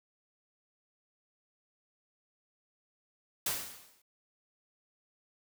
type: noise with exponential decay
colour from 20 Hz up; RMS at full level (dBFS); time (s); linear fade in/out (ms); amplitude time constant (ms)
white; -30; 3.46-4.02; 5; 120
effects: none